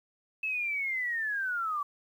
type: linear sweep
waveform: sine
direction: down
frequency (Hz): 2621 to 1134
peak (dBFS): -29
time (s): 0.43-1.83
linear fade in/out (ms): 5
effects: 10-bit